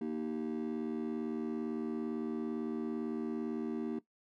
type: chord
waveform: triangle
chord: Eb major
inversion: second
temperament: just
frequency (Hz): 233.3 / 311.1 / 388.9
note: Bb3 / Eb4 / G4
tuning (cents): +2 / 0 / -14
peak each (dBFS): -34 / -36 / -38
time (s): 0.01-3.99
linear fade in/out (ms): 5
effects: noise-tail reverb RT60 0.1 s tail -17 dB re dry + tanh soft clip ceiling -28 dBFS